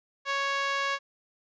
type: tone with band-pass filter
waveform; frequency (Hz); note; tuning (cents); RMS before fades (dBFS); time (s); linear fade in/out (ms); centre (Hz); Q
5% pulse; 554.4; C#5; 0; -29; 0.25-0.99; 50; 1200; 1.1
effects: resampled to 16000 Hz

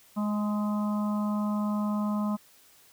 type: harmonic tone with a mistuned harmonic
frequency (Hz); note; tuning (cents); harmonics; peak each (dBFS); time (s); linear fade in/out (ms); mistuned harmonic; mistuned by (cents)
209.3; G#3; +14; 1 / 3 / 4 / 5 / 6; -26 / -39 / -43 / -38 / -42; 0.16-2.37; 20; 5; -18
effects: white hiss -58 dBFS RMS until 2.92 s

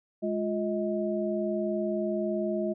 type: tone cluster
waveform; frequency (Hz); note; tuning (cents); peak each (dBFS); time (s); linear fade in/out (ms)
sine; 209.2 / 353.2 / 632; G#3 / F4 / D#5; +13 / +20 / +27; -31; 0.22-2.74; 20
effects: none

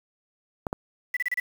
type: clicks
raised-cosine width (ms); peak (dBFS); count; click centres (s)
1; -14; 2; 0.668 / 0.729
type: tone bursts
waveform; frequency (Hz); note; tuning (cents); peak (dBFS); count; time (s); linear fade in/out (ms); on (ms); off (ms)
sine; 1975.5; B6; 0; -23; 5; 1.14-1.4; 5; 28; 30
effects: 7-bit

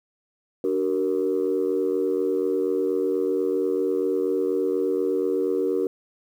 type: chord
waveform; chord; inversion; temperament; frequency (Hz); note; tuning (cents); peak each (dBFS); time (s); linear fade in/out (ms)
sine; D augmented; none; equal with one note detuned; 293.7 / 378 / 466.2; D4 / F#4 / A#4; 0 / +37 / 0; -27 / -23 / -24; 0.64-5.87; 2
effects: tanh soft clip ceiling -14 dBFS + 9-bit

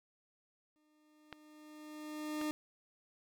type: tone with exponential growth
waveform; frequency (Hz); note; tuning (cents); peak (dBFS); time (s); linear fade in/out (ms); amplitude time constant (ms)
40% pulse; 304; D#4; -40; -33; 0.76-2.51; 0; 380
type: clicks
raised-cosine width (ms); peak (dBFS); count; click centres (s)
0.3; -28; 2; 1.327 / 2.414
effects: none

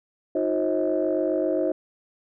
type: tone cluster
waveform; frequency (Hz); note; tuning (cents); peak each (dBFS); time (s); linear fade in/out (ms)
sine; 314 / 361.5 / 536 / 635; D#4 / F#4 / C5 / D#5; +16 / -40 / +42 / +35; -26; 0.35-1.72; 5
effects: tanh soft clip ceiling -13 dBFS

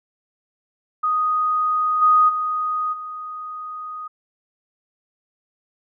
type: tone with level steps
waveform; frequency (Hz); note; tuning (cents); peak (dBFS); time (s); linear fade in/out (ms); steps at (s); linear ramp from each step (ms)
sine; 1244.5; D#6; 0; -17 / -11 / -20 / -29; 1.03-4.08; 10; 2.01 / 2.28 / 2.92; 20
effects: none

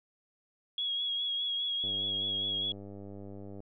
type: tone with vibrato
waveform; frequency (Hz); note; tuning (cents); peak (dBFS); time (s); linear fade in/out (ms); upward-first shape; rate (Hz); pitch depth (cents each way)
sine; 3322; G#7; 0; -30; 0.78-2.72; 2; triangle; 4.9; 34
type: click train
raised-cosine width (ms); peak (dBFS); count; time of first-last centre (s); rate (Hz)
2; -33; 177; 1.84-3.604; 99.8
effects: none

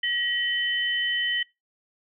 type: tone pair together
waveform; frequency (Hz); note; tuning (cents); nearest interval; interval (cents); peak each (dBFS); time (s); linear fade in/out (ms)
sine; 1913 / 3037; A#6 / F#7; +44 / +44; minor sixth; 800; -26; 0.03-1.43; 5
effects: noise-tail reverb RT60 0.2 s tail -21 dB re dry

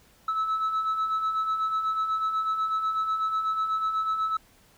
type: beating tone pair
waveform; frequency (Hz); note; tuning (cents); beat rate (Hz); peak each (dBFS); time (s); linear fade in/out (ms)
sine; 1296 / 1304.1; E6 / E6; -30 / -19; 8.1; -31 / -23; 0.28-4.37; 5
effects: tanh soft clip ceiling -22 dBFS + pink hiss -59 dBFS RMS until 4.77 s

